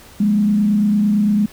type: tone with frequency modulation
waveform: sine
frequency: 207.7 Hz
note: G#3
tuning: in tune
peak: -12 dBFS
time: 0.2-1.46 s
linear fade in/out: 5 ms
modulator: 28.9 Hz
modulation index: 0.49
effects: pink hiss -43 dBFS RMS until 1.52 s